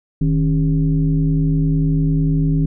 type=tone with frequency modulation; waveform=sine; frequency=155.56 Hz; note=D#3; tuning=in tune; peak=-13 dBFS; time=0.21-2.66 s; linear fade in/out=5 ms; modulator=120 Hz; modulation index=0.88; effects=none